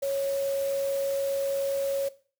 sine tone in noise, 552 Hz, C#5, 7 cents flat, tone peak -25 dBFS, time 0.02-2.09 s, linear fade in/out 10 ms, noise white, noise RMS -42 dBFS, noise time 0.02-2.09 s, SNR +14 dB, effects noise-tail reverb RT60 0.4 s tail -17 dB re dry

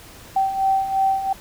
sine beating tone pair, 772 / 774.9 Hz, G5 / G5, -27 / -20 cents, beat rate 2.9 Hz, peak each -24 / -18 dBFS, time 0.36-1.33 s, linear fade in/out 5 ms, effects pink hiss -43 dBFS RMS until 1.4 s

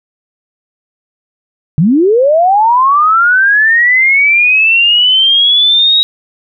sine linear sweep, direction up, 138.59 to 3826 Hz, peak -5 dBFS, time 1.78-6.03 s, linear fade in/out 0 ms, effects none

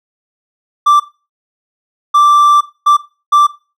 triangle tone bursts at uneven times, 1173 Hz, D6, 2 cents flat, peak -3 dBFS, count 4, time 0.86-1 / 2.14-2.61 / 2.86-2.97 / 3.32-3.47 s, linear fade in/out 10 ms, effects noise-tail reverb RT60 0.3 s tail -17 dB re dry

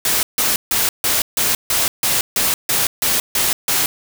white noise bursts, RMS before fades -17 dBFS, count 12, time 0.05-3.86 s, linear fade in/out 2 ms, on 180 ms, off 150 ms, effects none

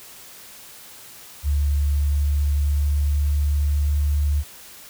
sine tone with pitch glide, 72 to 72.96 Hz, D2 to D2, -34 to -11 cents, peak -17 dBFS, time 1.43-4.44 s, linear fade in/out 50 ms, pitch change +23 cents, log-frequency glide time 1.82-3.88 s, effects white hiss -43 dBFS RMS until 4.89 s

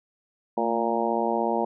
harmonic tone with a mistuned harmonic, 116.54 Hz, A#2, in tune, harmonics 2 / 3 / 4 / 5 / 6 / 7 / 8, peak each -30 / -30 / -30 / -30 / -30 / -30 / -30 dBFS, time 0.57-1.65 s, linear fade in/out 5 ms, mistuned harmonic 2, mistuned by -52 cents, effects none

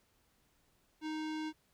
square tone with low-pass filter, 311.1 Hz, D#4, in tune, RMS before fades -39 dBFS, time 1.01-1.53 s, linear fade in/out 50 ms, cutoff 4600 Hz, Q 1, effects pink hiss -73 dBFS RMS until 1.73 s

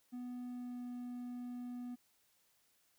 triangle tone with pitch glide, 246.9 to 245.3 Hz, B3 to B3, 0 to -12 cents, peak -40 dBFS, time 0.12-1.96 s, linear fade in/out 20 ms, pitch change -12 cents, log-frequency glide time 0.44-0.86 s, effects white hiss -74 dBFS RMS until 2.98 s

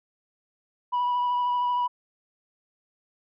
sine tone with vibrato, 980 Hz, B5, 14 cents flat, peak -20 dBFS, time 0.92-1.88 s, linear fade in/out 20 ms, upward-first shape triangle, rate 13 Hz, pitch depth 18 cents each way, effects tanh soft clip ceiling -21 dBFS

